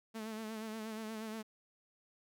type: tone with vibrato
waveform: sawtooth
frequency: 219.4 Hz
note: A3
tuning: 5 cents flat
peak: -37 dBFS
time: 0.14-1.43 s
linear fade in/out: 20 ms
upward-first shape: sine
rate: 8.4 Hz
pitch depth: 43 cents each way
effects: none